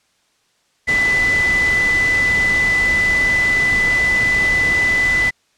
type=tone in noise; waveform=sine; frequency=1998 Hz; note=B6; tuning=20 cents sharp; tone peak=-13 dBFS; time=0.87-5.31 s; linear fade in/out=20 ms; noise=pink; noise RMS=-25 dBFS; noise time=0.87-5.31 s; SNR=+9 dB; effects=white hiss -61 dBFS RMS until 5.57 s + low-pass 7000 Hz 12 dB/octave